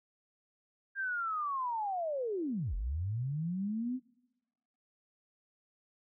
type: linear two-way sweep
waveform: sine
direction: down then up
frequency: 1611 to 41.2 to 263 Hz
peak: -32 dBFS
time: 0.95-4 s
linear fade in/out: 50 ms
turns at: 2.75 s
effects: noise-tail reverb RT60 1.0 s tail -24 dB re dry